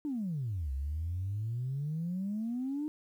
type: exponential two-way sweep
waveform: sine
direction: down then up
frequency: 308.5 to 65.41 to 308.5 Hz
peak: -31 dBFS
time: 0.05-2.88 s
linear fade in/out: 0 ms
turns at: 0.72 s
effects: tanh soft clip ceiling -28 dBFS + 11-bit